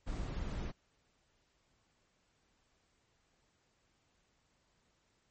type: noise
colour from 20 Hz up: brown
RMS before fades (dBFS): -39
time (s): 0.06-0.72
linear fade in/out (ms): 20
effects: pink hiss -75 dBFS RMS until 5.3 s + MP3 32 kbps